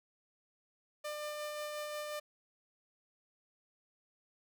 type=tone with tremolo; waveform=sawtooth; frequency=598 Hz; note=D5; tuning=31 cents sharp; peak=-34 dBFS; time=1.04-2.2 s; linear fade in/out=10 ms; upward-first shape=sine; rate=5.6 Hz; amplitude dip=25%; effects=none